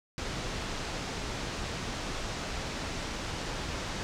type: low-pass noise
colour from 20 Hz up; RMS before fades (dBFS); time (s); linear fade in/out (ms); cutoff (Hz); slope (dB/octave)
pink; -36; 0.18-4.03; 0; 6800; 24
effects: none